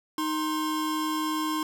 square tone pair together, 311.1 / 1056.1 Hz, D#4 / C6, 0 / +16 cents, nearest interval octave + major sixth, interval 2116 cents, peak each -29 / -31 dBFS, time 0.18-1.63 s, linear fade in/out 2 ms, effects none

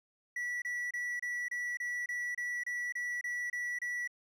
triangle tone bursts, 1949 Hz, B6, 23 cents flat, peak -32 dBFS, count 13, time 0.36-4.076 s, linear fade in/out 5 ms, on 260 ms, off 28 ms, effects none

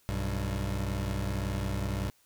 25% pulse tone pair together, 61.74 / 98 Hz, B1 / G2, 0 / 0 cents, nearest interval minor sixth, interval 800 cents, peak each -29 / -29 dBFS, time 0.09-2.1 s, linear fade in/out 0 ms, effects white hiss -66 dBFS RMS until 2.25 s

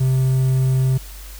triangle tone with quantisation, 130.81 Hz, C3, in tune, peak -12 dBFS, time 0-0.98 s, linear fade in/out 10 ms, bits 7, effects added 49 Hz sine -34 dBFS peak until 1.39 s + white hiss -41 dBFS RMS until 1.39 s

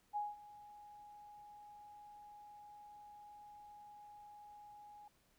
sine tone with ADSR envelope, 830.6 Hz, G#5, in tune, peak -35 dBFS, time 0.13-5.08 s, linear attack 34 ms, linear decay 190 ms, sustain -19 dB, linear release 3 ms, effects pink hiss -74 dBFS RMS until 5.38 s

